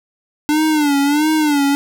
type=tone with vibrato; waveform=square; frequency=296 Hz; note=D4; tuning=14 cents sharp; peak=-13 dBFS; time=0.49-1.75 s; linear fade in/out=0 ms; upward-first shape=sine; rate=1.5 Hz; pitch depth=100 cents each way; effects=none